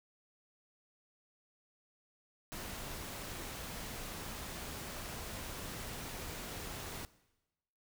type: noise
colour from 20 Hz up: pink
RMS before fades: -44 dBFS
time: 2.52-7.05 s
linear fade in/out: 0 ms
effects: noise-tail reverb RT60 1.0 s tail -19 dB re dry